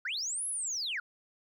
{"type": "linear two-way sweep", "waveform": "sine", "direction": "up then down", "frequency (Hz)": [1332, 11050, 1332], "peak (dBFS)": -31, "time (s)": [0.05, 1], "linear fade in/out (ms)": 5, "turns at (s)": 0.47, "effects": ["tanh soft clip ceiling -28 dBFS", "12-bit"]}